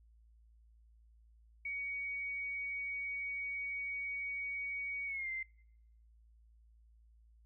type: tone with pitch glide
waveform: sine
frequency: 2247 to 2084 Hz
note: C#7 to C7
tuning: +23 to -7 cents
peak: -37 dBFS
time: 1.65-5.43 s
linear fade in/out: 5 ms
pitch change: -130 cents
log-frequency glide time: 5.06-5.3 s
effects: noise-tail reverb RT60 0.8 s tail -25 dB re dry + added 56 Hz sine -61 dBFS peak until 7.45 s